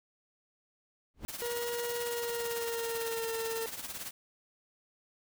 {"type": "noise with exponential growth", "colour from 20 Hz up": "brown", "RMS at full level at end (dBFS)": -35, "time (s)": [1.14, 1.25], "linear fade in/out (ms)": 0, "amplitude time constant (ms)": 22}
{"type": "noise with tremolo", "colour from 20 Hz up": "white", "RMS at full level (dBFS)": -38, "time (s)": [1.28, 4.11], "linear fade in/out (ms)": 5, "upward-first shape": "triangle", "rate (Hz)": 18, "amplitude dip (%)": 75}
{"type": "tone with pitch glide", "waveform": "40% pulse", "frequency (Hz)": [476.4, 453.3], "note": ["A#4", "A#4"], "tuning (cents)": [38, -48], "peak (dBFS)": -33, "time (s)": [1.42, 3.66], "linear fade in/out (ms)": 0, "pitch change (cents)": -86, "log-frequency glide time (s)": [2.02, 3.37]}
{"effects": []}